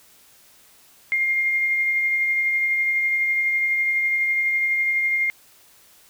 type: tone with tremolo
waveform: sine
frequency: 2120 Hz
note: C7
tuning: 22 cents sharp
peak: -17 dBFS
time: 1.12-5.3 s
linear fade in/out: 0 ms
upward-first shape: triangle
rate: 12 Hz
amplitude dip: 30%
effects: white hiss -53 dBFS RMS until 6.09 s